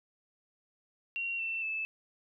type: tone with pitch steps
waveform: sine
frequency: 2747 / 2684 / 2623 Hz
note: F7 / E7 / E7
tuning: -29 / +31 / -9 cents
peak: -32 dBFS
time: 1.16-1.85 s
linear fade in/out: 0 ms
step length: 230 ms
effects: none